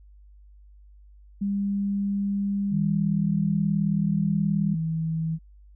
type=tone; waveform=sine; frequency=200 Hz; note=G3; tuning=35 cents sharp; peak=-23 dBFS; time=1.41-4.75 s; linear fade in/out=10 ms
type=tone with pitch glide; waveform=sine; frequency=157.6 to 161.28 Hz; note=D#3 to E3; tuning=+23 to -38 cents; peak=-24 dBFS; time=2.7-5.39 s; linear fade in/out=50 ms; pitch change=+39 cents; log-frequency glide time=2.82-2.96 s
effects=added 50 Hz sine -48 dBFS peak until 5.75 s